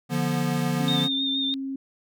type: chord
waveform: square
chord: B diminished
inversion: first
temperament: equal with one note detuned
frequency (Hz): 146.83 / 174.61 / 242.4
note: D3 / F3 / B3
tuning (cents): 0 / 0 / -32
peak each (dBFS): -28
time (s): 0.09-1.09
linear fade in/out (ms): 50
type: tone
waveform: sine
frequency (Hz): 270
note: C#4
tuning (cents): -45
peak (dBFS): -28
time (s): 0.8-1.76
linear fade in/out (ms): 5
type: tone with vibrato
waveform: sine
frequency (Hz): 3635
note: A#7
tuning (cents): -44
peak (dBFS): -24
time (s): 0.88-1.54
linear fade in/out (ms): 0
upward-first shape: triangle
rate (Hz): 6.4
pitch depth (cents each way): 39
effects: none